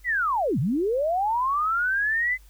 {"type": "linear two-way sweep", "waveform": "sine", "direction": "down then up", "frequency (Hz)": [2049, 112, 2049], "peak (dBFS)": -21, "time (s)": [0.04, 2.38], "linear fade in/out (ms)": 50, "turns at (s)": 0.59, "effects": ["added 50 Hz sine -48 dBFS peak until 2.49 s", "white hiss -60 dBFS RMS until 2.49 s"]}